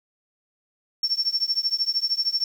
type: tone with tremolo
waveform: sine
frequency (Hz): 5440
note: F8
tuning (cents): -46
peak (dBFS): -17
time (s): 1.03-2.44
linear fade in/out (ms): 2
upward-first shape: triangle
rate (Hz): 13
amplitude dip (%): 100
effects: 8-bit